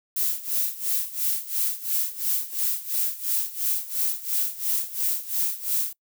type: noise with tremolo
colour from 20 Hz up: violet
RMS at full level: -23 dBFS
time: 0.16-5.93 s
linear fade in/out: 5 ms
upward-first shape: sine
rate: 2.9 Hz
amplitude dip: 85%
effects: noise-tail reverb RT60 0.1 s tail -23 dB re dry